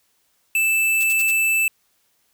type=tone; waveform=square; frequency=2641 Hz; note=E7; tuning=3 cents sharp; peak=-17 dBFS; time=0.55-1.68 s; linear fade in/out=2 ms
type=noise bursts; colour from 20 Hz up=blue; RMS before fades=-29 dBFS; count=4; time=1-1.316 s; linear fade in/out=10 ms; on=40 ms; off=52 ms
effects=white hiss -65 dBFS RMS until 2.33 s